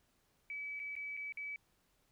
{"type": "tone with dropouts", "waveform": "sine", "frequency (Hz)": 2291, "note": "D7", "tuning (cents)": -44, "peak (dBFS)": -40, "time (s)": [0.5, 1.56], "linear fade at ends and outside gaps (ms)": 1, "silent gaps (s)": [[0.794, 0.799], [0.954, 0.964], [1.168, 1.173], [1.323, 1.372]], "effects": ["pink hiss -75 dBFS RMS until 2.11 s"]}